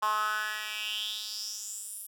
10% pulse tone with high-pass filter sweep, 213.1 Hz, G#3, 45 cents sharp, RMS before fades -34 dBFS, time 0.02-2.07 s, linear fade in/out 10 ms, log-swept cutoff 1000 to 11000 Hz, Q 5.1, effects none

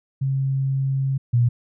sine tone pair in turn, 135.1 / 120.14 Hz, C#3 / B2, -44 / -47 cents, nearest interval major second, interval 203 cents, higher first, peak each -19 / -14 dBFS, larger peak second, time 0.21-1.18 / 1.33-1.49 s, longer first, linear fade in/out 10 ms, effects none

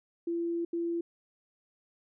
sine tone bursts at uneven times, 339.1 Hz, E4, 49 cents sharp, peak -29 dBFS, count 2, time 0.27-0.65 / 0.73-1.01 s, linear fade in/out 5 ms, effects none

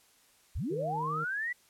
sine linear sweep, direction up, 34.65 to 1992 Hz, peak -31 dBFS, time 0.55-1.53 s, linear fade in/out 10 ms
harmonic tone, 155.56 Hz, D#3, in tune, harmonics 1 / 2 / 3, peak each -37 / -49 / -41 dBFS, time 0.7-1.25 s, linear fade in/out 20 ms
effects white hiss -64 dBFS RMS until 1.69 s + low-pass 12000 Hz 12 dB/octave

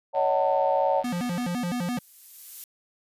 sine chord, D# half-diminished seventh, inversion third, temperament just, 560 / 622.3 / 746.7 / 896 Hz, C#5 / D#5 / F#5 / A5, +18 / 0 / +16 / +31 cents, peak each -24 / -28 / -26 / -26 dBFS, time 0.13-1.04 s, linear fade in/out 50 ms
click train, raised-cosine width 0.3 ms, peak -32 dBFS, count 132, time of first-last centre 0.15-1.484 s, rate 98.2 Hz
violet noise with exponential growth, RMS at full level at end -36 dBFS, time 0.98-2.64 s, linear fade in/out 2 ms, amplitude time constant 360 ms
square tone with vibrato, 207.3 Hz, G#3, 3 cents flat, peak -27 dBFS, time 1.04-1.99 s, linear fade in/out 5 ms, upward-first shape square, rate 5.9 Hz, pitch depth 290 cents each way
effects resampled to 32000 Hz

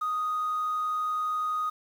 triangle tone with amplitude modulation, 1244.5 Hz, D#6, in tune, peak -22 dBFS, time 0.01-1.7 s, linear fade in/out 10 ms, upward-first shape sine, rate 132 Hz, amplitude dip 25%, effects tanh soft clip ceiling -23 dBFS + 9-bit

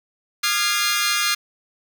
15% pulse chord, F minor seventh, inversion third, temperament equal with one note detuned, 1213.3 / 1396.9 / 1661.2 / 2093 Hz, Eb6 / F6 / Ab6 / C7, -44 / 0 / 0 / 0 cents, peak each -18 dBFS, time 0.43-1.35 s, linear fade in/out 10 ms, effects none

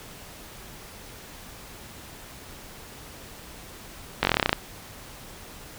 slowing click train, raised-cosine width 0.3 ms, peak -3 dBFS, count 12, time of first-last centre 4.23-4.529 s, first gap 20 ms, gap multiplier 1.06, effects pink hiss -44 dBFS RMS until 5.78 s

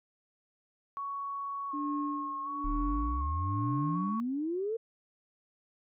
sine tone with vibrato, 1100 Hz, C#6, 14 cents flat, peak -34 dBFS, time 0.97-4.2 s, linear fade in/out 0 ms, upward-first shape square, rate 0.67 Hz, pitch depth 25 cents each way
sine tone with tremolo, 292.3 Hz, D4, 8 cents flat, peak -31 dBFS, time 1.73-4.16 s, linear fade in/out 10 ms, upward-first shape sine, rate 1.1 Hz, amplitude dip 90%
sine exponential sweep, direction up, 34.04 to 466.2 Hz, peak -30 dBFS, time 2.64-4.77 s, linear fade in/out 10 ms
effects tanh soft clip ceiling -18 dBFS

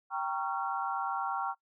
sine chord, G half-diminished seventh, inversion none, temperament equal with one note detuned, 784 / 932.3 / 1108.7 / 1368.2 Hz, G5 / Bb5 / Db6 / F6, 0 / 0 / 0 / -36 cents, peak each -35 / -37 / -37 / -36 dBFS, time 0.1-1.55 s, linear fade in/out 50 ms, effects noise-tail reverb RT60 0.1 s tail -22 dB re dry

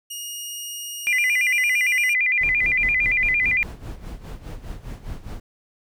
15% pulse tone, 2861 Hz, F7, 41 cents sharp, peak -23 dBFS, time 0.1-2.14 s, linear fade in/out 10 ms
sine tone with vibrato, 2200 Hz, C#7, 14 cents flat, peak -17 dBFS, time 1.07-3.63 s, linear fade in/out 0 ms, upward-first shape square, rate 8.8 Hz, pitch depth 150 cents each way
brown noise with tremolo, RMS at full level -31 dBFS, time 2.41-5.4 s, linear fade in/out 2 ms, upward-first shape sine, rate 4.9 Hz, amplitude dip 75%
effects none

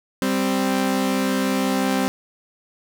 sawtooth tone pair together, 195.98 / 261.6 Hz, G3 / C4, 0 / 0 cents, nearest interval perfect fourth, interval 500 cents, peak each -19 / -17 dBFS, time 0.22-2.08 s, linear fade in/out 0 ms, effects none

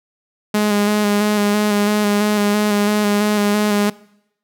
sawtooth tone with vibrato, 207.7 Hz, G#3, in tune, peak -10 dBFS, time 0.54-3.9 s, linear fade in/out 5 ms, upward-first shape square, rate 3 Hz, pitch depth 20 cents each way, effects noise-tail reverb RT60 0.8 s tail -22 dB re dry

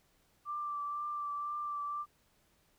sine tone with vibrato, 1174.7 Hz, D6, in tune, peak -35 dBFS, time 0.45-2.06 s, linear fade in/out 50 ms, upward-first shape triangle, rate 2 Hz, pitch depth 22 cents each way, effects pink hiss -71 dBFS RMS until 2.78 s

